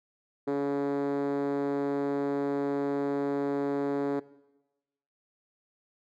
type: tone with band-pass filter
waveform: 5% pulse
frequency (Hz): 141.1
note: C#3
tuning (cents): +31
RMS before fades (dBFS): -29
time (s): 0.47-4.2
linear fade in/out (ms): 10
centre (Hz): 350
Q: 7.9
effects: noise-tail reverb RT60 1.0 s tail -19 dB re dry